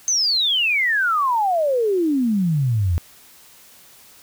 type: exponential sweep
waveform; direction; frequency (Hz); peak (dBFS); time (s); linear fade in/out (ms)
sine; down; 6360 to 79.8; -16; 0.08-2.98; 0
effects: white hiss -48 dBFS RMS until 4.22 s